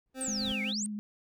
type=noise with exponential growth; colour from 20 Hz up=brown; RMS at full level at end=-40 dBFS; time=0.06-0.52 s; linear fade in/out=1 ms; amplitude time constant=99 ms
type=tone with tremolo; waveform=25% pulse; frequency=261.6 Hz; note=C4; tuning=in tune; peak=-33 dBFS; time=0.14-0.74 s; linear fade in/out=50 ms; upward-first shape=sine; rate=3.6 Hz; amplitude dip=40%
type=exponential two-way sweep; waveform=sine; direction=down then up; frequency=8840 to 2102 to 8840 Hz; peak=-32 dBFS; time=0.21-0.86 s; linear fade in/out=0 ms; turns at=0.63 s
type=tone with vibrato; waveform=sine; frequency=209.4 Hz; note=G#3; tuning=15 cents sharp; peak=-34 dBFS; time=0.28-0.99 s; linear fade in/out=0 ms; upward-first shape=triangle; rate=8.6 Hz; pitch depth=27 cents each way
effects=none